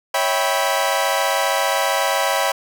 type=chord; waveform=sawtooth; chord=C# half-diminished seventh; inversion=none; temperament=equal with one note detuned; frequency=554.4 / 649.4 / 784 / 987.8 Hz; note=C#5 / E5 / G5 / B5; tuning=0 / -26 / 0 / 0 cents; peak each=-19 dBFS; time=0.14-2.52 s; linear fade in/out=5 ms; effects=none